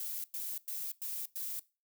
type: noise bursts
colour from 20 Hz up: violet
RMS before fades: -39 dBFS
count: 5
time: 0-1.596 s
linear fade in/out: 2 ms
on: 240 ms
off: 99 ms
effects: noise-tail reverb RT60 0.3 s tail -20 dB re dry